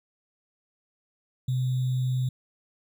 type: tone with sample-and-hold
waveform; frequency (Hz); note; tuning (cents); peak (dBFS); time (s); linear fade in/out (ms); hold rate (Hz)
sine; 127.8; C3; -40; -23; 1.48-2.29; 5; 3675
effects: none